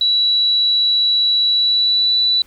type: tone with pitch glide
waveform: sine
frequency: 3925 to 3961 Hz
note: B7 to B7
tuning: -11 to +4 cents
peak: -12 dBFS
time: 0.01-2.42 s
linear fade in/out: 2 ms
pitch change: +15 cents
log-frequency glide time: 1.46-2.17 s
effects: pink hiss -51 dBFS RMS until 2.46 s